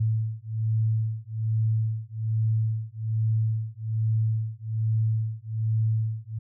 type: beating tone pair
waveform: sine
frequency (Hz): 110 / 111.2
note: A2 / A2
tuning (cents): 0 / +19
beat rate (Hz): 1.2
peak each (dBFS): -26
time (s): 0-6.39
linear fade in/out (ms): 10
effects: none